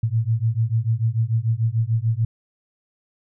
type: beating tone pair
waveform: sine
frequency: 110 / 116.8 Hz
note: A2 / A#2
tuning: 0 / +4 cents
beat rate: 6.8 Hz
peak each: -21 dBFS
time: 0.03-2.25 s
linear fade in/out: 5 ms
effects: none